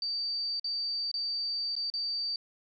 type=tone with dropouts; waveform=sine; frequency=4627 Hz; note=D8; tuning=27 cents flat; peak=-30 dBFS; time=0.02-2.36 s; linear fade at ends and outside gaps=2 ms; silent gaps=0.597-0.643 / 1.115-1.14 / 1.754-1.764 / 1.901-1.938 s; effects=none